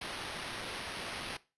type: noise with sample-and-hold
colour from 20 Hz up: violet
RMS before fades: -41 dBFS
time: 0.01-1.37 s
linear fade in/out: 5 ms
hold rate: 7350 Hz
effects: noise-tail reverb RT60 0.3 s tail -19 dB re dry + resampled to 24000 Hz